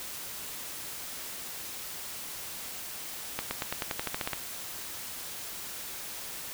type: accelerating click train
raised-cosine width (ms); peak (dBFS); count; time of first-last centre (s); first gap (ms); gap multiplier
0.3; -14; 12; 3.39-4.333; 120; 0.93
effects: white hiss -40 dBFS RMS until 6.53 s